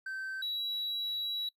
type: tone pair in turn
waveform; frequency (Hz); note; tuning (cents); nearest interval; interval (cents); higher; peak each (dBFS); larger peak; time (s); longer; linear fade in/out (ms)
triangle; 1548 / 3901; G6 / B7; -22 / -22; octave + major third; 1600; second; -34 / -30; second; 0.06-0.42 / 0.42-1.49; second; 5
effects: noise-tail reverb RT60 0.1 s tail -21 dB re dry + tanh soft clip ceiling -27 dBFS